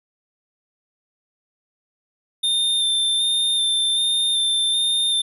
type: tone with vibrato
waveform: square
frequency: 3600 Hz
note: A7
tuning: 39 cents sharp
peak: -18 dBFS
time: 2.43-5.22 s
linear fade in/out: 10 ms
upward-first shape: square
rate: 1.3 Hz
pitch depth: 15 cents each way
effects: resampled to 32000 Hz